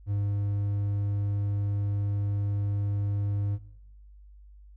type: tone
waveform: triangle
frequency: 101.4 Hz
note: G#2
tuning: 41 cents flat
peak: -23 dBFS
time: 0.06-3.59 s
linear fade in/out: 50 ms
effects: noise-tail reverb RT60 0.9 s tail -22 dB re dry + added 50 Hz sine -48 dBFS peak until 4.76 s